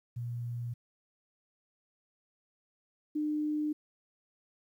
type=tone pair in turn; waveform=sine; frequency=119.5 / 301.7 Hz; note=A#2 / D4; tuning=+43 / +47 cents; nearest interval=octave + major third; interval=1604 cents; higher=second; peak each=-34 / -29 dBFS; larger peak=second; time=0.16-0.74 / 3.15-3.73 s; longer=neither; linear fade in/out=10 ms; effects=11-bit